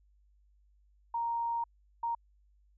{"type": "tone bursts at uneven times", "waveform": "sine", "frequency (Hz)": 932.3, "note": "A#5", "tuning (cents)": 0, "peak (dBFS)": -30, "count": 2, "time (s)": [[1.14, 1.64], [2.03, 2.15]], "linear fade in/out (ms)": 5, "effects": ["added 50 Hz sine -63 dBFS peak until 2.77 s"]}